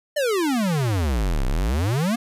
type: exponential two-way sweep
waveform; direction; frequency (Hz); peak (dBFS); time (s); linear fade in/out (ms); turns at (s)
square; down then up; 616 to 30.1 to 245.6; -20; 0.16-2.16; 10; 1.46
effects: resampled to 32000 Hz + 10-bit